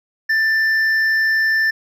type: tone with hard clipping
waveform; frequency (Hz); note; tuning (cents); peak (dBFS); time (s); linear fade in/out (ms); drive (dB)
sine; 1774; A6; +14; -15; 0.29-1.71; 10; 4
effects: none